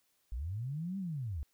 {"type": "linear two-way sweep", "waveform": "sine", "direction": "up then down", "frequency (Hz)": [50.8, 199.6, 64.1], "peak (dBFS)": -35, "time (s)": [0.32, 1.43], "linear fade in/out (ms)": 0, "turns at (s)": 0.98, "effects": ["white hiss -75 dBFS RMS until 1.53 s"]}